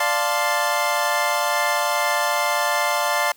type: chord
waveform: 25% pulse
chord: D minor seventh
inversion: none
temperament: equal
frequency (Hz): 587.3 / 698.5 / 880 / 1046.5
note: D5 / F5 / A5 / C6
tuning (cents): 0 / 0 / 0 / 0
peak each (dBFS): -21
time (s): 0-3.32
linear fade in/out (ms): 5
effects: white hiss -54 dBFS RMS until 3.36 s